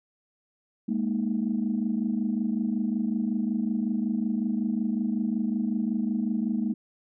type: chord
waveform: sine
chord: Ab suspended second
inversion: none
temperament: equal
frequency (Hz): 207.7 / 233.1 / 311.1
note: Ab3 / Bb3 / Eb4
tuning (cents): 0 / 0 / 0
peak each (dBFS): -27 / -27 / -33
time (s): 0.88-6.74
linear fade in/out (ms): 10
effects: tanh soft clip ceiling -16 dBFS